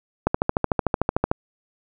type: click train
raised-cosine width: 1 ms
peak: -4 dBFS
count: 15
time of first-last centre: 0.27-1.315 s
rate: 13.4 Hz
effects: none